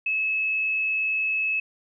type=tone; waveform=sine; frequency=2591 Hz; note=E7; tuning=30 cents flat; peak=-22 dBFS; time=0.06-1.6 s; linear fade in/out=5 ms; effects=none